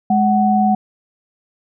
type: tone pair together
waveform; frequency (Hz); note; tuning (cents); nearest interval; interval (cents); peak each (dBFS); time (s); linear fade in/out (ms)
sine; 209.3 / 746; G#3 / F#5; +14 / +14; octave + minor seventh; 2200; -14; 0.1-0.75; 5
effects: none